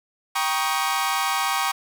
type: chord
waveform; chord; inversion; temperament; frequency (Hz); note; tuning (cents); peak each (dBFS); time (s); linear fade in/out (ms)
sawtooth; Eb dominant seventh; first; equal with one note detuned; 784 / 947.5 / 1108.7 / 1244.5; G5 / Bb5 / Db6 / Eb6; 0 / +28 / 0 / 0; -23 / -24 / -22 / -25; 0.35-1.72; 10
effects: none